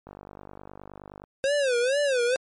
click train, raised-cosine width 1 ms, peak -28 dBFS, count 59, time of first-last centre 0.07-1.239 s, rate 49.6 Hz
square tone with vibrato, 527 Hz, C5, 12 cents sharp, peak -22 dBFS, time 1.44-2.36 s, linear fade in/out 0 ms, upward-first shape sine, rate 2.2 Hz, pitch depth 180 cents each way
effects low-pass 10000 Hz 12 dB/octave + MP3 48 kbps

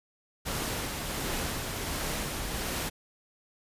pink noise with tremolo, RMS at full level -32 dBFS, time 0.45-2.9 s, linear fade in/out 20 ms, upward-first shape sine, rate 1.4 Hz, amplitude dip 30%, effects resampled to 32000 Hz

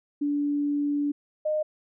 sine tone pair in turn, 289.5 / 613.4 Hz, D4 / D#5, -25 / -25 cents, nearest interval octave + minor second, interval 1300 cents, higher second, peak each -23 dBFS, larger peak neither, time 0.21-1.12 / 1.45-1.63 s, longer first, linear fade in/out 10 ms, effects none

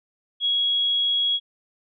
sine tone, 3322 Hz, G#7, in tune, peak -19 dBFS, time 0.4-1.4 s, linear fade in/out 50 ms, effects none

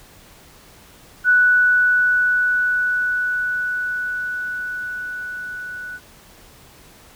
sine tone with level ramp, 1480 Hz, F#6, in tune, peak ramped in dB -10 to -29 dBFS, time 1.24-6 s, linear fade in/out 50 ms, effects pink hiss -47 dBFS RMS until 7.15 s

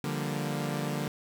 sawtooth chord, G minor seventh, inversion second, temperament equal, 146.83 / 174.61 / 196 / 233.1 Hz, D3 / F3 / G3 / Bb3, 0 / 0 / 0 / 0 cents, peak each -29 / -34 / -34 / -33 dBFS, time 0.04-1.08 s, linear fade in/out 2 ms, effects 9-bit

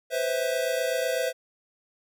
square tone cluster, 501 / 529 / 654 Hz, B4 / C5 / E5, +25 / +19 / -14 cents, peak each -30 dBFS, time 0.1-1.33 s, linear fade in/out 50 ms, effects none

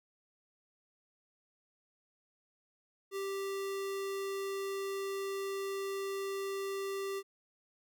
square tone, 392 Hz, G4, in tune, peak -36 dBFS, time 3.11-7.23 s, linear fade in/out 50 ms, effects none

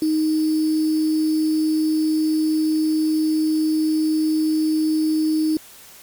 sine tone with sample-and-hold, 312.3 Hz, D#4, 7 cents sharp, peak -16 dBFS, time 0.02-5.57 s, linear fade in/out 2 ms, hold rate 4900 Hz, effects white hiss -44 dBFS RMS until 6.02 s + MP3 96 kbps

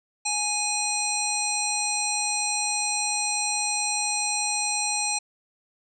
harmonic tone, 830.6 Hz, G#5, in tune, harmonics 1 / 3 / 5 / 7 / 9 / 10, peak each -31 / -31 / -31 / -31 / -31 / -31 dBFS, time 0.25-5.19 s, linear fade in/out 10 ms, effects none

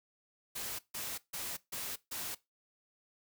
white noise bursts, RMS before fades -40 dBFS, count 5, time 0.55-2.35 s, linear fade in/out 10 ms, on 240 ms, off 150 ms, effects noise-tail reverb RT60 0.2 s tail -19 dB re dry

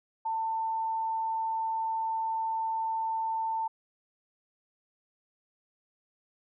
sine tone, 894 Hz, A5, 27 cents sharp, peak -28 dBFS, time 0.25-3.68 s, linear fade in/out 10 ms, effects none

